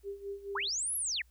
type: tone with tremolo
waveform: sine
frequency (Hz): 399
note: G4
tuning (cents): +31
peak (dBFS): -35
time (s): 0.03-0.69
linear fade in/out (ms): 50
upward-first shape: sine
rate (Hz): 4.6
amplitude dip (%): 80
type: linear two-way sweep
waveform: sine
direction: up then down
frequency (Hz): 809 to 11460 to 1650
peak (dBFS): -31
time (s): 0.55-1.22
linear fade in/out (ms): 5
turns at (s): 0.96
effects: added 60 Hz sine -60 dBFS peak until 1.3 s + white hiss -72 dBFS RMS until 1.3 s